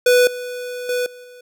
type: tone with level steps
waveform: square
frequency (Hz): 494.2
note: B4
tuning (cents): +1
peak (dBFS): -11 / -27 / -19 / -38 / -40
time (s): 0.06-1.41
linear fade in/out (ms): 5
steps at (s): 0.27 / 0.89 / 1.06 / 1.24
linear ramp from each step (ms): 2
effects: none